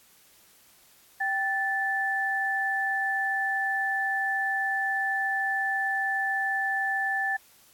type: tone pair together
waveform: sine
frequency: 781 / 1753.3 Hz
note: G5 / A6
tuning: -7 / -7 cents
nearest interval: octave + major second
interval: 1400 cents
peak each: -30 / -26 dBFS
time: 1.2-7.37 s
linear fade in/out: 10 ms
effects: white hiss -58 dBFS RMS until 7.73 s + AAC 64 kbps